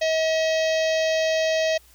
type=harmonic tone with a mistuned harmonic; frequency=639 Hz; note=D#5; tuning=46 cents sharp; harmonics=1 / 3 / 4 / 5 / 6 / 7 / 8 / 9 / 10; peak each=-20 / -30 / -32 / -34 / -36 / -37 / -38 / -39 / -40 dBFS; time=0.01-1.78 s; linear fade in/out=10 ms; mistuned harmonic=10; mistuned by=+21 cents; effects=added 60 Hz sine -55 dBFS peak until 1.94 s + white hiss -55 dBFS RMS until 1.94 s